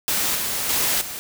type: noise with level steps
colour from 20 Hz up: white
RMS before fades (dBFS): -22 / -25 / -21 / -32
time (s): 0.08-1.19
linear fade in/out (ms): 0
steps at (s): 0.35 / 0.69 / 1.01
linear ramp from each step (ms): 5
effects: none